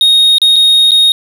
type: tone with dropouts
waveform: triangle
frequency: 3729 Hz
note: A#7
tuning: in tune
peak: -3 dBFS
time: 0.01-1.12 s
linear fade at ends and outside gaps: 1 ms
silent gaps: 0.383-0.417 / 0.559-0.563 / 0.909-0.917 s
effects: none